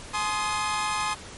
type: chord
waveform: sawtooth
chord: Ab major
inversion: none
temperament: equal with one note detuned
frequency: 849.5 / 1046.5 / 1244.5 Hz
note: Ab5 / C6 / Eb6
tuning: +39 / 0 / 0 cents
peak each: -26 / -26 / -26 dBFS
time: 0.13-1.15 s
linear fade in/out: 20 ms
effects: pink hiss -42 dBFS RMS until 1.37 s + MP3 48 kbps